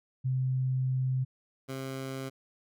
sine / 15% pulse tone pair in turn, 129.8 / 133.37 Hz, C3 / C3, -13 / +34 cents, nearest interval unison, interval 47 cents, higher second, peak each -26 / -29 dBFS, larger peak first, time 0.24-1.25 / 1.68-2.3 s, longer first, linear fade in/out 20 ms, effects none

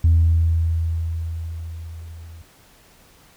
sine tone with level ramp, 82.41 Hz, E2, in tune, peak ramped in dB -9 to -37 dBFS, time 0.04-2.42 s, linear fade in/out 5 ms, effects tanh soft clip ceiling -8 dBFS + pink hiss -52 dBFS RMS until 3.36 s

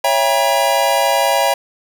square chord, C# diminished seventh, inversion none, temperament just, 554.4 / 665.2 / 798.3 / 957.9 Hz, C#5 / E5 / G5 / Bb5, 0 / +16 / +31 / +47 cents, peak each -19 dBFS, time 0.04-1.54 s, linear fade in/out 5 ms, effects none

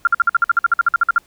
sine tone bursts, 1388 Hz, F6, 11 cents flat, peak -9 dBFS, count 16, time 0.05-1.182 s, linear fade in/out 2 ms, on 22 ms, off 52 ms, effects pink hiss -54 dBFS RMS until 1.26 s

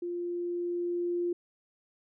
sine tone with level ramp, 349.2 Hz, F4, in tune, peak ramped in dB -32 to -27 dBFS, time 0.02-1.33 s, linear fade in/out 5 ms, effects none

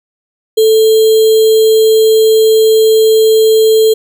sine tone with sample-and-hold, 440 Hz, A4, in tune, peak -4 dBFS, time 0.57-3.94 s, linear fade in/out 10 ms, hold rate 3675 Hz, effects none

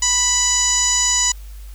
10% pulse tone with low-pass filter, 987.8 Hz, B5, in tune, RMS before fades -17 dBFS, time 0.02-1.32 s, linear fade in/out 5 ms, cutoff 7000 Hz, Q 9.9, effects added 50 Hz sine -32 dBFS peak until 1.74 s + white hiss -49 dBFS RMS until 1.74 s

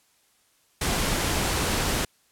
pink noise, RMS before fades -25 dBFS, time 0.81-2.05 s, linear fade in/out 5 ms, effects white hiss -64 dBFS RMS until 2.31 s + low-pass 12000 Hz 12 dB/octave

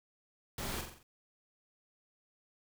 pink noise with echo, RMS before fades -40 dBFS, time 0.58-0.81 s, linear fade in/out 2 ms, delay 44 ms, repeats 5, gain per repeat -5 dB, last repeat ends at 1.03 s, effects none

